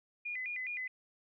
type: tone with vibrato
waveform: sine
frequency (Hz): 2217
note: C#7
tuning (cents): 0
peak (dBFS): -36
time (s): 0.25-0.88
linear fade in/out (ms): 10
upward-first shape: square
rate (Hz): 4.8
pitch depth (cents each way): 160
effects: none